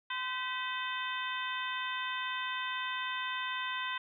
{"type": "harmonic tone with a mistuned harmonic", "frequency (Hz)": 512, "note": "C5", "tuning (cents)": -38, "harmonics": [2, 3, 4, 5, 6, 7], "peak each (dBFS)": [-38, -40, -41, -42, -43, -43], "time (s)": [0.1, 3.98], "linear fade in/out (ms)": 5, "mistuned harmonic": 4, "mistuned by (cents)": -74, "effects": []}